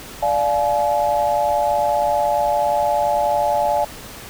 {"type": "chord", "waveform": "sine", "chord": "D diminished", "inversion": "none", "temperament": "equal with one note detuned", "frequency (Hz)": [587.3, 698.5, 850], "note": ["D5", "F5", "Ab5"], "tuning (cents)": [0, 0, 40], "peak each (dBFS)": [-20, -21, -19], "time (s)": [0.22, 3.85], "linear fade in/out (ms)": 10, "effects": ["pink hiss -36 dBFS RMS until 4.29 s"]}